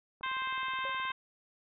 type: click train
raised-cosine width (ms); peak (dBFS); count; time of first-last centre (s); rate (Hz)
1; -39; 18; 0.21-1.105; 19
type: harmonic tone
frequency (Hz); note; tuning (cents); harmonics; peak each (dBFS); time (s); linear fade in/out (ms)
523.3; C5; 0; 2 / 3 / 4 / 5 / 6 / 7; -35 / -39 / -41 / -43 / -45 / -46; 0.23-1.12; 5
type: tone with exponential decay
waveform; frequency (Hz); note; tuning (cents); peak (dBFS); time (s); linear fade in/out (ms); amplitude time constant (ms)
sine; 545; C#5; -29; -38; 0.85-1.05; 0; 43
effects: none